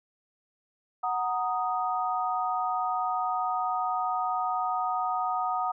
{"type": "chord", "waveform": "sine", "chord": "D# minor", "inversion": "first", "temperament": "equal", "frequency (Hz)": [740, 932.3, 1244.5], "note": ["F#5", "A#5", "D#6"], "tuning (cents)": [0, 0, 0], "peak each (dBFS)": [-29, -33, -30], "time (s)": [1.03, 5.72], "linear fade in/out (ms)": 10, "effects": []}